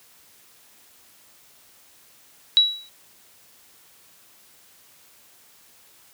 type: tone with exponential decay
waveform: sine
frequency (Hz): 3900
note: B7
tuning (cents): -23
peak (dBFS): -9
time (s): 2.57-2.89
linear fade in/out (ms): 0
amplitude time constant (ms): 69
effects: white hiss -54 dBFS RMS until 6.13 s + high-pass 60 Hz 12 dB/octave